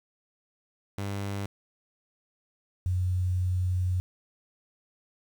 sawtooth / sine tone pair in turn, 100 / 91.12 Hz, G2 / F#2, +35 / -26 cents, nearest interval major second, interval 161 cents, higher first, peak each -27 / -24 dBFS, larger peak second, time 0.98-1.46 / 2.86-4 s, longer second, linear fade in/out 0 ms, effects 9-bit

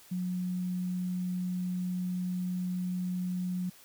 sine tone, 181.2 Hz, F#3, 36 cents flat, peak -30 dBFS, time 0.11-3.7 s, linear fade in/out 10 ms, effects white hiss -56 dBFS RMS until 3.84 s

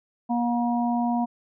harmonic tone, 238.7 Hz, A#3, 41 cents sharp, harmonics 1 / 3 / 4, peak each -23 / -27 / -31 dBFS, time 0.29-1.26 s, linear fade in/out 20 ms, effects none

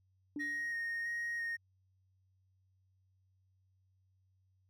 sine tone with exponential decay, 292.8 Hz, D4, 5 cents flat, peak -35 dBFS, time 0.36-0.76 s, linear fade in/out 2 ms, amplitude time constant 86 ms
triangle tone with vibrato, 1864.7 Hz, A#6, in tune, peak -33 dBFS, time 0.39-1.57 s, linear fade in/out 20 ms, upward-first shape square, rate 1.5 Hz, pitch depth 10 cents each way
effects tanh soft clip ceiling -30 dBFS + added 94 Hz sine -70 dBFS peak until 4.69 s

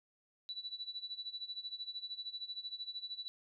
sine tone with tremolo, 3951 Hz, B7, in tune, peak -38 dBFS, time 0.49-3.28 s, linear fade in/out 0 ms, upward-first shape sine, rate 13 Hz, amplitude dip 85%, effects none

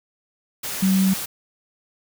sine tone in noise, 190.8 Hz, G3, 47 cents flat, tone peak -15 dBFS, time 0.82-1.14 s, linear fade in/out 10 ms, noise white, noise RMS -29 dBFS, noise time 0.63-1.26 s, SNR +11 dB, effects none

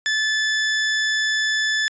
sawtooth tone, 1740 Hz, A6, 20 cents flat, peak -15 dBFS, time 0.06-1.88 s, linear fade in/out 0 ms, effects resampled to 16000 Hz

